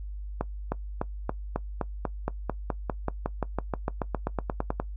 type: accelerating click train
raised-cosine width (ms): 1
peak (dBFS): -13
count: 25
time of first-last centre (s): 0.41-4.8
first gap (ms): 310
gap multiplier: 0.95
effects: noise-tail reverb RT60 0.1 s tail -19 dB re dry + added 50 Hz sine -34 dBFS peak until 4.96 s